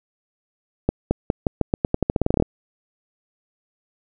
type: accelerating click train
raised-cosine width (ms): 2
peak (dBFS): -4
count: 18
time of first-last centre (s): 0.89-2.424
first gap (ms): 220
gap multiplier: 0.87
effects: none